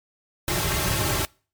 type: noise with comb filter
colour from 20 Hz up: pink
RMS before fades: -24 dBFS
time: 0.48-1.25 s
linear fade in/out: 0 ms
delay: 4.1 ms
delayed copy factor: -0.9
effects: noise-tail reverb RT60 0.4 s tail -26 dB re dry + MP3 96 kbps